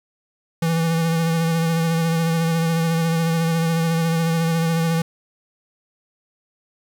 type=tone with vibrato; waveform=square; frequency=164.81 Hz; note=E3; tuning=in tune; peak=-18 dBFS; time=0.62-5.02 s; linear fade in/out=5 ms; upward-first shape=sine; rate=14 Hz; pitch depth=26 cents each way; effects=9-bit